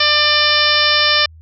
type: harmonic tone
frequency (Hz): 596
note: D5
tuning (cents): +25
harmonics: 1 / 2 / 3 / 4 / 5 / 6 / 7 / 8 / 9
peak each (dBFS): -23 / -20 / -18 / -20 / -19 / -19 / -22 / -20 / -19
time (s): 0-1.26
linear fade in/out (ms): 5
effects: added 80 Hz sine -38 dBFS peak until 1.41 s